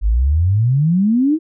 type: exponential sweep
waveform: sine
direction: up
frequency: 48.32 to 329.6 Hz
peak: -11 dBFS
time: 0.01-1.39 s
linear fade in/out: 50 ms
effects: none